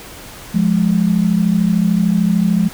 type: tone pair together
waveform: sine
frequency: 176.3 / 209.7 Hz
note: F3 / G#3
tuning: +17 / +17 cents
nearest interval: minor third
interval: 300 cents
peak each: -14 dBFS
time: 0.54-2.69 s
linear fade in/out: 10 ms
effects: pink hiss -35 dBFS RMS until 2.73 s